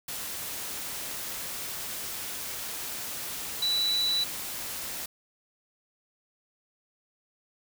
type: tone in noise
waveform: sine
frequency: 3951 Hz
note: B7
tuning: in tune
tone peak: -24 dBFS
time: 3.62-4.24 s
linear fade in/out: 5 ms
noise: white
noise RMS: -36 dBFS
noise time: 0.08-5.06 s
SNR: +9 dB
effects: none